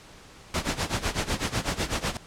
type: noise with tremolo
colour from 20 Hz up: pink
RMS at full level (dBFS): -25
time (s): 0.54-2.17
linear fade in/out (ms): 2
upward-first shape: sine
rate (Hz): 8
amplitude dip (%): 85
effects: pink hiss -49 dBFS RMS until 2.26 s + low-pass 8000 Hz 12 dB/octave